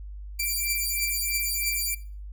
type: beating tone pair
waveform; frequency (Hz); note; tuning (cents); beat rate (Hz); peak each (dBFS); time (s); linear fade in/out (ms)
5% pulse; 2345 / 2348.1; D7 / D7; -3 / -1; 3.1; -19; 0.39-1.95; 10
effects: noise-tail reverb RT60 0.4 s tail -18 dB re dry + added 50 Hz sine -36 dBFS peak until 2.32 s